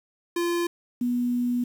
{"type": "tone pair in turn", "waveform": ["square", "sine"], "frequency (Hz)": [344.8, 243.8], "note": ["F4", "B3"], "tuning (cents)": [-22, -22], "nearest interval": "tritone", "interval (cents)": 600, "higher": "first", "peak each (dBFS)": [-24, -22], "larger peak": "second", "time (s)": [[0.36, 0.67], [1.01, 1.64]], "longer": "second", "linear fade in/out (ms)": 5, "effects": ["8-bit"]}